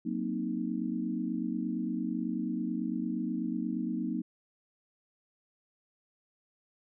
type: chord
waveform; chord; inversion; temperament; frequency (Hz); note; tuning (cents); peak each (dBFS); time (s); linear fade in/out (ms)
sine; C half-diminished seventh; second; equal; 185 / 233.1 / 261.6 / 311.1; Gb3 / Bb3 / C4 / Eb4; 0 / 0 / 0 / 0; -37 / -34 / -37 / -36; 0.05-4.22; 10
effects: none